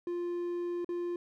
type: tone with dropouts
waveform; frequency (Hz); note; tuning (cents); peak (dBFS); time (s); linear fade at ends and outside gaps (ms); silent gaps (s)
triangle; 349.2; F4; 0; -30; 0.07-1.16; 2; 0.846-0.89
effects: none